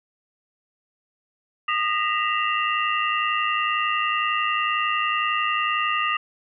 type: tone cluster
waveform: sine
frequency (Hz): 1226 / 1887 / 1989 / 2695 / 2806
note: D#6 / A#6 / B6 / E7 / F7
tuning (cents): -26 / +21 / +12 / +38 / +8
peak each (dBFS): -23 / -30 / -31 / -29 / -28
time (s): 1.68-6.17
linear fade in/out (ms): 5
effects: none